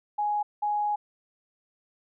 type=tone bursts at uneven times; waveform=sine; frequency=833 Hz; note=G#5; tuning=5 cents sharp; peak=-24 dBFS; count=2; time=0.18-0.43 / 0.62-0.96 s; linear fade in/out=10 ms; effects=none